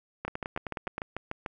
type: two click trains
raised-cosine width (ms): 0.5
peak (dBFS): -18 / -18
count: 8 / 9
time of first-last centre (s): 0.25-0.981 / 0.28-1.462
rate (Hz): 9.58 / 6.77
effects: none

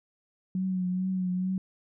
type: tone with vibrato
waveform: sine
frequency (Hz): 184.7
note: F#3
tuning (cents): -3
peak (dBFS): -26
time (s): 0.55-1.58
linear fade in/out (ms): 2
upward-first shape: triangle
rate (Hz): 2.3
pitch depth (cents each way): 41
effects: none

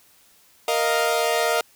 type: chord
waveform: sawtooth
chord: Bb suspended fourth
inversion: none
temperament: equal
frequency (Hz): 466.2 / 622.3 / 698.5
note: Bb4 / Eb5 / F5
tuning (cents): 0 / 0 / 0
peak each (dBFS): -20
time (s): 0.68-1.61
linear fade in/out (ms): 2
effects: white hiss -56 dBFS RMS until 1.75 s

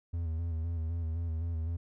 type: tone with vibrato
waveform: triangle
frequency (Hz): 82.41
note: E2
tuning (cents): 0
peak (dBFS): -29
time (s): 0.13-1.77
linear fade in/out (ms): 10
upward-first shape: square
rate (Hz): 3.9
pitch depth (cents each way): 44
effects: none

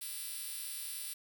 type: tone with high-pass filter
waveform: 5% pulse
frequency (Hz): 336.8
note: E4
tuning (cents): +37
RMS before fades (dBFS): -42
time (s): 0.01-1.14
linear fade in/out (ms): 10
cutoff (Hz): 8500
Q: 0.52
effects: none

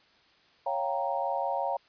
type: chord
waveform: sine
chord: G half-diminished seventh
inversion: second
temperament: equal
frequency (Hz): 554.4 / 698.5 / 784 / 932.3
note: Db5 / F5 / G5 / Bb5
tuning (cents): 0 / 0 / 0 / 0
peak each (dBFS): -33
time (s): 0.66-1.77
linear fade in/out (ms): 5
effects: white hiss -62 dBFS RMS until 1.88 s + resampled to 11025 Hz

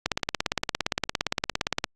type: click train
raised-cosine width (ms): 0.2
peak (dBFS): -6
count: 32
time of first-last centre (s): 0.06-1.842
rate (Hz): 17.4
effects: Opus 48 kbps

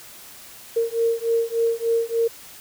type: beating tone pair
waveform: sine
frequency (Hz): 458.9 / 462.3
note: A#4 / A#4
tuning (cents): -27 / -14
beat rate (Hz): 3.4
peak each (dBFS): -22 / -22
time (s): 0.76-2.28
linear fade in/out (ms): 10
effects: white hiss -43 dBFS RMS until 2.6 s

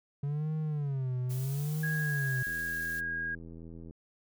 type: tone with vibrato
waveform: triangle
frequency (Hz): 140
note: C#3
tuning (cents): +18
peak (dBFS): -28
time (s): 0.23-2.43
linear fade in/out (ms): 5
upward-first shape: sine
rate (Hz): 0.76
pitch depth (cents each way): 190
type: noise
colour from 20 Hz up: blue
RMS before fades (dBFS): -46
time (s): 1.29-3.01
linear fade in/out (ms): 20
type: tone with pitch glide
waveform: sine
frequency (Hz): 1648 to 1633.8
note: G#6 to G#6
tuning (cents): -14 to -29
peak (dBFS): -32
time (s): 1.83-3.35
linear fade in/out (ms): 5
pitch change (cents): -15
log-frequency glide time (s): 2.4-3.12
type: click train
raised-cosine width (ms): 3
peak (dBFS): -35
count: 120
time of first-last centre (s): 2.47-3.909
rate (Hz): 82.7
effects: none

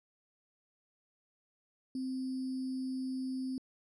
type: tone with sample-and-hold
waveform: sine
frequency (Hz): 260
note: C4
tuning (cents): -11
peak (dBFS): -34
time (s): 1.95-3.58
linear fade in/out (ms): 2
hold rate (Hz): 4900
effects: low-pass 9000 Hz 12 dB/octave

